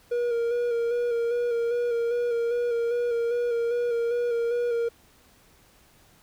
triangle tone with vibrato, 473.7 Hz, A#4, 28 cents sharp, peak -21 dBFS, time 0.11-4.89 s, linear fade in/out 10 ms, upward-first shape square, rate 2.5 Hz, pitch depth 25 cents each way, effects pink hiss -58 dBFS RMS until 6.22 s

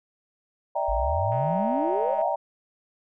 sine chord, E half-diminished seventh, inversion third, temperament equal with one note detuned, 587.3 / 647.6 / 784 / 932.3 Hz, D5 / E5 / G5 / Bb5, 0 / -31 / 0 / 0 cents, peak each -29 dBFS, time 0.75-2.36 s, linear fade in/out 10 ms
sine exponential sweep, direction up, 49 to 752 Hz, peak -26 dBFS, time 0.88-2.29 s, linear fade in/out 10 ms
click train, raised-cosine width 0.5 ms, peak -33 dBFS, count 191, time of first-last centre 1.32-2.216 s, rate 212 Hz
effects none

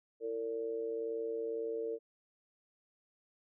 sine tone with amplitude modulation, 455.3 Hz, A#4, 41 cents flat, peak -31 dBFS, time 0.2-1.99 s, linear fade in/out 50 ms, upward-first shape sine, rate 122 Hz, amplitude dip 75%, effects none

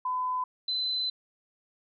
sine tone pair in turn, 1009 / 4036 Hz, B5 / B7, +37 / +37 cents, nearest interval 2 octaves, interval 2400 cents, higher second, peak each -27 dBFS, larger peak neither, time 0.05-0.44 / 0.68-1.1 s, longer second, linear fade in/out 5 ms, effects none

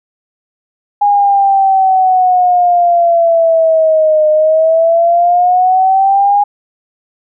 sine exponential two-way sweep, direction down then up, 822 to 612 to 822 Hz, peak -6 dBFS, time 1.01-6.44 s, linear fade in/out 10 ms, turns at 4.29 s, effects none

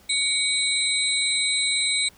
sine tone cluster, 2249 / 3805 / 4027 / 8110 Hz, C#7 / A#7 / B7 / B8, +24 / +35 / +33 / +45 cents, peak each -26 dBFS, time 0.09-2.09 s, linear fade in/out 10 ms, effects pink hiss -54 dBFS RMS until 2.17 s

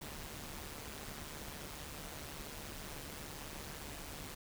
pink noise with amplitude modulation, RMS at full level -44 dBFS, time 0.01-4.35 s, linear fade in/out 10 ms, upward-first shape sine, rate 148 Hz, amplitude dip 65%, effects none

